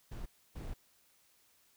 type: noise bursts at uneven times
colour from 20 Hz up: brown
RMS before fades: -42 dBFS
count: 2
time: 0.11-0.26 / 0.55-0.74 s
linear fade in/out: 10 ms
effects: white hiss -69 dBFS RMS until 1.76 s